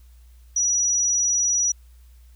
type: tone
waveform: sine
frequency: 5840 Hz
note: F#8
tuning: 24 cents flat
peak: -18 dBFS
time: 0.56-1.72 s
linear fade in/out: 5 ms
effects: added 60 Hz sine -46 dBFS peak until 2.35 s + white hiss -63 dBFS RMS until 2.35 s